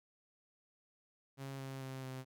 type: tone with pitch steps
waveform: sawtooth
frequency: 136.1 / 134.23 / 132.38 / 130.56 Hz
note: C#3 / C3 / C3 / C3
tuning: -31 / +45 / +21 / -3 cents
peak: -39 dBFS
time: 1.37-2.25 s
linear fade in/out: 50 ms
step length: 220 ms
effects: none